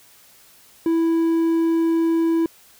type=tone; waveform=triangle; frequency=329.6 Hz; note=E4; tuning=in tune; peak=-14 dBFS; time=0.86-2.46 s; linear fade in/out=2 ms; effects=white hiss -51 dBFS RMS until 2.79 s